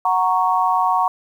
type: chord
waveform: sine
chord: F# major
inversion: none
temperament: equal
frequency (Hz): 740 / 932.3 / 1108.7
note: F#5 / A#5 / C#6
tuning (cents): 0 / 0 / 0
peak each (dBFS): -19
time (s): 0.05-1.08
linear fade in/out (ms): 2
effects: 8-bit